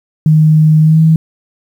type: tone with pitch glide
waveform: sine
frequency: 155.5 to 160.06 Hz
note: D#3 to D#3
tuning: -1 to +49 cents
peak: -4 dBFS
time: 0.26-1.16 s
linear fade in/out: 2 ms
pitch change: +50 cents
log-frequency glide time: 0.81-1.01 s
effects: 7-bit